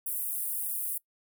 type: high-pass noise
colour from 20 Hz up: pink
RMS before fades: -33 dBFS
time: 0.06-0.98 s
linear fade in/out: 5 ms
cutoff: 9600 Hz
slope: 48 dB/octave
effects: noise-tail reverb RT60 0.1 s tail -22 dB re dry